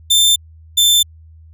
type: tone pair in turn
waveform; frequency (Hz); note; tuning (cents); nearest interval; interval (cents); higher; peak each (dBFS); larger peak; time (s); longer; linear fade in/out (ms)
sawtooth; 3569 / 3549; A7 / A7; +24 / +14; unison; 10; first; -6; neither; 0.1-0.36 / 0.77-1.03; neither; 10
effects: added 80 Hz sine -39 dBFS peak until 1.53 s